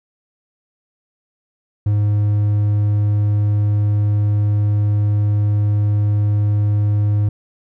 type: tone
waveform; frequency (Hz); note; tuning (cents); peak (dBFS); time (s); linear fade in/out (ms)
triangle; 103.83; G#2; 0; -11; 1.86-7.29; 5
effects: none